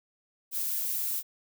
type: noise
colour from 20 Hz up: violet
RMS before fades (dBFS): -31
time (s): 0.51-1.23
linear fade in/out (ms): 50
effects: none